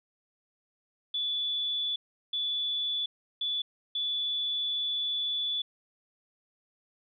sine tone bursts at uneven times, 3454 Hz, A7, 33 cents flat, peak -28 dBFS, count 4, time 1.14-1.96 / 2.33-3.06 / 3.41-3.62 / 3.95-5.62 s, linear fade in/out 5 ms, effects none

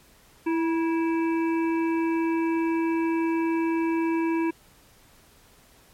harmonic tone with a mistuned harmonic, 330 Hz, E4, 2 cents sharp, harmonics 1 / 3 / 5 / 7 / 8, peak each -22 / -32 / -40 / -39 / -41 dBFS, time 0.46-4.51 s, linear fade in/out 10 ms, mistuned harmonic 3, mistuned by -42 cents, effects pink hiss -56 dBFS RMS until 5.93 s + MP3 64 kbps

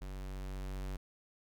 square tone with level ramp, 47.51 Hz, F#1, 47 cents sharp, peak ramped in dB -42 to -38 dBFS, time 0.01-0.97 s, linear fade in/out 10 ms, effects none

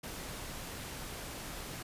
pink noise, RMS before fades -43 dBFS, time 0.03-1.83 s, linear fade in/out 10 ms, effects resampled to 32000 Hz

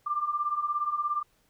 sine beating tone pair, 1174.7 / 1191.7 Hz, D6 / D6, 0 / +25 cents, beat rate 17 Hz, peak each -32 / -28 dBFS, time 0.06-1.23 s, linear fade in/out 10 ms, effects pink hiss -68 dBFS RMS until 1.49 s

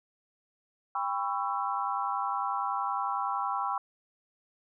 sine chord, C# half-diminished seventh, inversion second, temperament just, 798.3 / 997.9 / 1108.7 / 1330.5 Hz, G5 / B5 / C#6 / E6, +31 / +18 / 0 / +16 cents, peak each -33 / -34 / -34 / -35 dBFS, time 0.95-3.78 s, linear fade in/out 2 ms, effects none

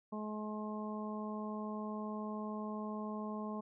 harmonic tone, 212.9 Hz, G#3, 43 cents sharp, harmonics 1 / 2 / 3 / 4 / 5, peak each -40 / -47 / -48 / -50 / -47 dBFS, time 0.12-3.61 s, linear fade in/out 10 ms, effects none

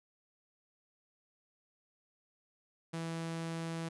sawtooth tone, 164.81 Hz, E3, in tune, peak -33 dBFS, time 2.93-3.89 s, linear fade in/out 10 ms, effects resampled to 24000 Hz

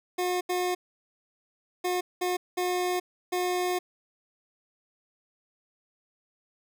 25% pulse tone bursts at uneven times, 360.5 Hz, F#4, 45 cents flat, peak -22 dBFS, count 6, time 0.18-0.41 / 0.49-0.75 / 1.84-2.01 / 2.21-2.37 / 2.57-3 / 3.32-3.79 s, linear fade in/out 10 ms, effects none

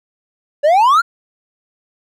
triangle exponential sweep, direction up, 560 to 1444 Hz, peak -6 dBFS, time 0.63-1.02 s, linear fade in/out 20 ms, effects none

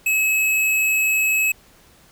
square tone, 2576 Hz, E7, 41 cents flat, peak -17 dBFS, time 0.06-1.52 s, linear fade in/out 5 ms, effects pink hiss -52 dBFS RMS until 2.11 s

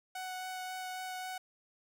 sawtooth tone with vibrato, 742 Hz, F#5, 5 cents sharp, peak -35 dBFS, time 0.15-1.38 s, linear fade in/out 5 ms, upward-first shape sine, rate 3.7 Hz, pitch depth 8 cents each way, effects none

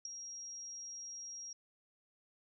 sine tone with ADSR envelope, 5630 Hz, F8, 13 cents sharp, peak -35 dBFS, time 0.05-1.53 s, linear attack 4 ms, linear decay 6 ms, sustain -9 dB, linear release 4 ms, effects none

